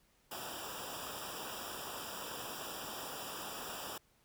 pink noise with comb filter, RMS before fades -44 dBFS, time 0.31-3.98 s, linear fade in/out 5 ms, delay 0.47 ms, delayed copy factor -1, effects pink hiss -71 dBFS RMS until 4.24 s

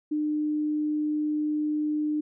sine tone, 301.9 Hz, D4, 48 cents sharp, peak -24 dBFS, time 0.11-2.21 s, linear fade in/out 10 ms, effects none

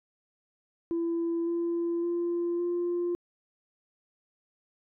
sine tone with pitch steps, 336.1 / 340.4 / 344.8 / 349.2 Hz, E4 / F4 / F4 / F4, +34 / -44 / -22 / 0 cents, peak -25 dBFS, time 0.91-3.15 s, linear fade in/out 0 ms, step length 560 ms, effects tanh soft clip ceiling -24 dBFS

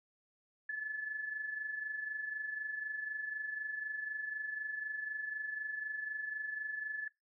sine tone with amplitude modulation, 1726 Hz, A6, 34 cents flat, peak -34 dBFS, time 0.69-7.08 s, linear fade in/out 5 ms, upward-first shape sine, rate 24 Hz, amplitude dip 55%, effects noise-tail reverb RT60 0.2 s tail -22 dB re dry

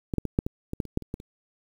clicks, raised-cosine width 3 ms, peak -15 / -11 / -16 / -8 / -15 / -18 / -13 / -28 / -10 / -28 / -18 / -30 dBFS, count 12, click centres 0.138 / 0.183 / 0.253 / 0.389 / 0.465 / 0.734 / 0.802 / 0.853 / 0.974 / 1.023 / 1.141 / 1.201 s, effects 8-bit

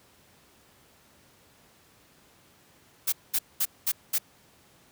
blue noise bursts, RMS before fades -25 dBFS, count 5, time 3.07-4.185 s, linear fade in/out 10 ms, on 55 ms, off 210 ms, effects pink hiss -59 dBFS RMS until 4.91 s + high-pass 80 Hz 12 dB/octave

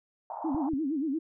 white band-pass noise, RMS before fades -38 dBFS, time 0.3-0.69 s, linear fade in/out 2 ms, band 700 to 920 Hz, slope 48 dB/octave
sine tone with vibrato, 293.7 Hz, D4, in tune, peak -27 dBFS, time 0.44-1.19 s, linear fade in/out 10 ms, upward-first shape sine, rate 8.6 Hz, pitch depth 190 cents each way
clicks, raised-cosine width 5 ms, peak -27 dBFS, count 2, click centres 0.547 / 0.735 s
effects none

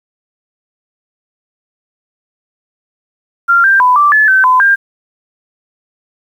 sine tone with pitch steps, 1386 / 1580 / 999 / 1171 / 1725 / 1538 / 1015 / 1599 Hz, F6 / G6 / B5 / D6 / A6 / G6 / B5 / G6, -14 / +13 / +20 / -5 / -35 / -33 / +47 / +34 cents, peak -5 dBFS, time 3.48-4.76 s, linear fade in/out 20 ms, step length 160 ms, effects 7-bit

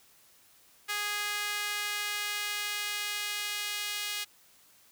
sawtooth tone with high-pass filter sweep, 413.8 Hz, G#4, 6 cents flat, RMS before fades -34 dBFS, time 0.88-4.25 s, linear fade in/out 20 ms, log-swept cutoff 1700 to 2700 Hz, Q 1.2, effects white hiss -61 dBFS RMS until 4.91 s

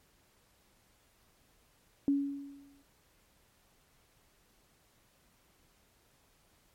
sine tone with exponential decay, 280.6 Hz, C#4, 21 cents sharp, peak -23 dBFS, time 2.08-2.82 s, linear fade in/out 1 ms, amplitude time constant 160 ms, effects pink hiss -68 dBFS RMS until 6.74 s + MP3 64 kbps

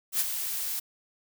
blue noise with ADSR envelope, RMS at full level -24 dBFS, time 0.12-0.8 s, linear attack 79 ms, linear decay 32 ms, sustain -8 dB, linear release 10 ms, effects none

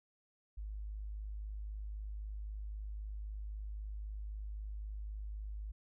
sine tone, 51.91 Hz, G#1, in tune, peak -40 dBFS, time 0.57-5.72 s, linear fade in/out 10 ms, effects none

